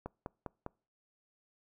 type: click train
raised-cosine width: 1 ms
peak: -25 dBFS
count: 4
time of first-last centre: 0.06-0.664 s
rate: 4.97 Hz
effects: noise-tail reverb RT60 0.4 s tail -26 dB re dry